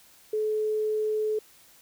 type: tone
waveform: sine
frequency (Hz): 430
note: A4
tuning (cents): -40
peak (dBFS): -24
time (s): 0.33-1.39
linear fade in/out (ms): 5
effects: white hiss -56 dBFS RMS until 1.81 s